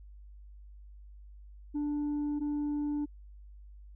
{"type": "tone pair in turn", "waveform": "sine", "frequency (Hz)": [293.7, 293.7], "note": ["D4", "D4"], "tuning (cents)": [0, 0], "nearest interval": "unison", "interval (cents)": 0, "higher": "neither", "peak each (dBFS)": -27, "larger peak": "neither", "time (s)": [[1.74, 2.4], [2.4, 3.06]], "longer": "neither", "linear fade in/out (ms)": 20, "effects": ["tanh soft clip ceiling -29 dBFS", "added 50 Hz sine -48 dBFS peak until 3.95 s"]}